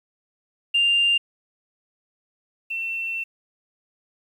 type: tone pair in turn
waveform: sine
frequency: 2794 / 2696 Hz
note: F7 / E7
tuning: 0 / +38 cents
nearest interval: minor second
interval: 62 cents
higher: first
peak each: -15 / -25 dBFS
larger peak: first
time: 0.74-1.18 / 2.7-3.24 s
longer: second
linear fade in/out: 10 ms
effects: tanh soft clip ceiling -12 dBFS + 9-bit